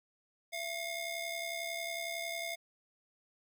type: ring-modulated tone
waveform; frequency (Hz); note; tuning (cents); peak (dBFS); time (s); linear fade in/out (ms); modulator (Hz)
sawtooth; 1417; F6; +25; -30; 0.52-2.56; 20; 744
effects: none